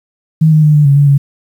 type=tone with pitch steps; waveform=sine; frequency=158.2 / 154.6 / 151.1 / 148.6 / 140 / 143.4 / 140.2 Hz; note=D#3 / D#3 / D3 / D3 / C#3 / D3 / C#3; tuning=+29 / -11 / +50 / +21 / +18 / -41 / +20 cents; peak=-4 dBFS; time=0.41-1.18 s; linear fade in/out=10 ms; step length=110 ms; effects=7-bit